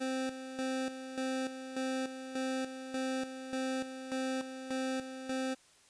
25% pulse tone with tremolo, 261.6 Hz, C4, in tune, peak -29 dBFS, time 0-5.55 s, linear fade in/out 20 ms, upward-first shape square, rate 1.7 Hz, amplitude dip 65%, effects white hiss -63 dBFS RMS until 5.89 s + resampled to 22050 Hz

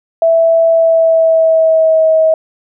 sine tone with pitch glide, 659.3 to 638.3 Hz, E5 to D#5, 0 to +44 cents, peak -6 dBFS, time 0.22-2.34 s, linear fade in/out 2 ms, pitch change -56 cents, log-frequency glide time 0.69-2.06 s, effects none

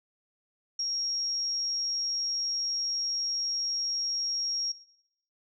sine tone, 5588 Hz, F8, in tune, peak -28 dBFS, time 0.79-4.72 s, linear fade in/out 5 ms, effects noise-tail reverb RT60 0.8 s tail -18 dB re dry

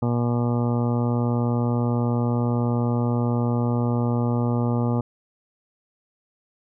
harmonic tone, 119.9 Hz, A#2, 49 cents sharp, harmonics 1 / 2 / 3 / 4 / 5 / 6 / 7 / 8 / 9 / 10, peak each -22 / -24 / -33 / -31 / -35 / -39 / -35 / -42 / -41 / -39 dBFS, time 0.02-5.01 s, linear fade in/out 5 ms, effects none

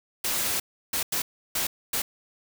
white noise bursts at uneven times, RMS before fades -27 dBFS, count 5, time 0.24-0.6 / 0.93-1.03 / 1.12-1.22 / 1.55-1.67 / 1.93-2.02 s, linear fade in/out 5 ms, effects none

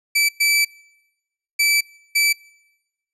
sawtooth tone bursts at uneven times, 2315 Hz, D7, 25 cents flat, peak -11 dBFS, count 4, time 0.15-0.29 / 0.4-0.65 / 1.59-1.81 / 2.15-2.33 s, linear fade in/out 10 ms, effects noise-tail reverb RT60 1.0 s tail -26 dB re dry + resampled to 32000 Hz

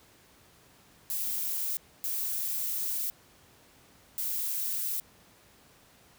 violet noise bursts at uneven times, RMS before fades -32 dBFS, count 3, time 1.1-1.77 / 2.04-3.1 / 4.18-5 s, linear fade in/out 0 ms, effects pink hiss -59 dBFS RMS until 6.18 s + high-pass 60 Hz 12 dB/octave

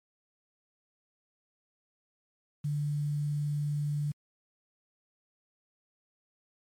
sine tone with quantisation, 146.83 Hz, D3, in tune, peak -28 dBFS, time 2.64-4.12 s, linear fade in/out 10 ms, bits 9, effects MP3 64 kbps

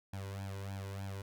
sawtooth tone with flanger, 98 Hz, G2, in tune, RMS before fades -42 dBFS, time 0.13-1.22 s, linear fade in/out 5 ms, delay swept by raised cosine 1.2 to 2.07 ms, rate 3.3 Hz, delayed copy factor +0.95, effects none

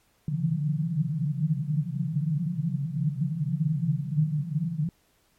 pink band-pass noise, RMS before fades -27 dBFS, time 0.28-4.89 s, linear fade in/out 2 ms, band 140 to 170 Hz, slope 96 dB/octave, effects pink hiss -66 dBFS RMS until 5.38 s + MP3 64 kbps

